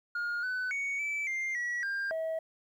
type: tone with pitch steps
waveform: sine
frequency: 1423 / 1503 / 2232 / 2312 / 2102 / 1930 / 1598 / 645 Hz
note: F6 / F#6 / C#7 / D7 / C7 / B6 / G6 / E5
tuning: +32 / +27 / +11 / -28 / +7 / -40 / +33 / -38 cents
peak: -28 dBFS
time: 0.15-2.39 s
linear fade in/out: 5 ms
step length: 280 ms
effects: tanh soft clip ceiling -30 dBFS + 11-bit